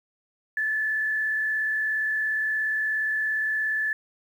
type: tone with frequency modulation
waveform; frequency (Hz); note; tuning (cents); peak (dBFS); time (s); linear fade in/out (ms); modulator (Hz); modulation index
sine; 1739; A6; -21; -23; 0.57-3.93; 2; 42.9; 0.59
effects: 9-bit